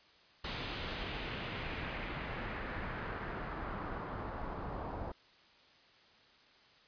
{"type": "noise with low-pass filter sweep", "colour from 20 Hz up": "pink", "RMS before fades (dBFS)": -41, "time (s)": [0.44, 5.12], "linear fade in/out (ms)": 5, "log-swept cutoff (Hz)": [3800, 880], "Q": 1.6, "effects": ["white hiss -63 dBFS RMS until 6.87 s", "resampled to 11025 Hz"]}